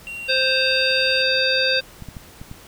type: tone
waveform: triangle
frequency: 2753 Hz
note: F7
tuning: 25 cents flat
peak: -28 dBFS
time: 0.07-1.22 s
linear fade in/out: 0 ms
type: harmonic tone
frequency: 523.3 Hz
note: C5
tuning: in tune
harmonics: 1 / 3 / 5 / 7 / 9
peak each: -23 / -23 / -23 / -23 / -23 dBFS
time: 0.28-1.81 s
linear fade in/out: 20 ms
type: clicks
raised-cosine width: 5 ms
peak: -22 dBFS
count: 5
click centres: 2.023 / 2.087 / 2.168 / 2.415 / 2.514 s
effects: pink hiss -45 dBFS RMS until 2.67 s